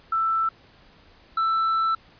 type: tone pair in turn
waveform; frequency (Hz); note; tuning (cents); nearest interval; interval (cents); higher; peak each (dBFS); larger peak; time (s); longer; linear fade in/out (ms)
sine / triangle; 1327 / 1327; E6 / E6; +11 / +11; unison; 0; neither; -20 / -18; second; 0.12-0.49 / 1.37-1.95; second; 5
effects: pink hiss -54 dBFS RMS until 2.19 s + resampled to 11025 Hz